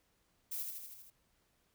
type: noise with echo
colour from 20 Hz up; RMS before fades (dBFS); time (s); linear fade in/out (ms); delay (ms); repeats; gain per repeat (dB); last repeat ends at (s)
violet; -40; 0.51-0.63; 10; 79; 6; -3; 1.104
effects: pink hiss -75 dBFS RMS until 1.74 s